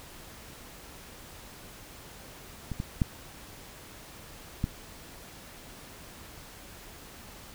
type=clicks; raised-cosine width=5 ms; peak=-21 / -19 / -11 / -14 dBFS; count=4; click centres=2.717 / 2.801 / 3.018 / 4.641 s; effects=pink hiss -48 dBFS RMS until 7.54 s